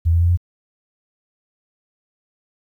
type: tone with pitch steps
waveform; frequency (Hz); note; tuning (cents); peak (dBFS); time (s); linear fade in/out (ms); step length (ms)
sine; 82.9 / 84.5 / 86.12 / 87.78; E2 / E2 / F2 / F2; +10 / +43 / -24 / +9; -12; 0.05-0.374; 20; 81
effects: 9-bit